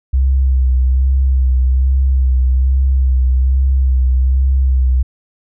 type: tone with vibrato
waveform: sine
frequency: 65 Hz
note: C2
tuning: 11 cents flat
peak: -9 dBFS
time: 0.13-5.03 s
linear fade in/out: 10 ms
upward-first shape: sine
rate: 1.2 Hz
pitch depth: 36 cents each way
effects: none